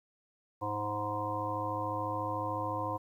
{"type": "harmonic tone with a mistuned harmonic", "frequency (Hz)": 104.7, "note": "G#2", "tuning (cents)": 15, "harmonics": [1, 3, 5, 7, 9, 10], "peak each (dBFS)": [-40, -41, -39, -41, -38, -37], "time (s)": [0.61, 2.98], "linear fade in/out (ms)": 20, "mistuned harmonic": 10, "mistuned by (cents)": -18, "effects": ["11-bit"]}